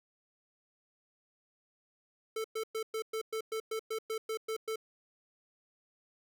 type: tone bursts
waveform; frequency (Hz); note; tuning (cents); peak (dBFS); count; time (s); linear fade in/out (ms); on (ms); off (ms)
square; 441.7; A4; +7; -34; 13; 2.36-4.759; 5; 83; 110
effects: none